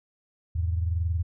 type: tone pair together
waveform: sine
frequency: 82.46 / 103.83 Hz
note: E2 / G#2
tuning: +1 / 0 cents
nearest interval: major third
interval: 399 cents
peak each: -24 / -32 dBFS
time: 0.55-1.23 s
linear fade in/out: 10 ms
effects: none